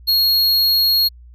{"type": "tone", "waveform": "square", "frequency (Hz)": 4297, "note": "C8", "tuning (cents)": 45, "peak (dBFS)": -13, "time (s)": [0.07, 1.09], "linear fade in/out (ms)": 20, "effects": ["added 60 Hz sine -39 dBFS peak until 1.34 s"]}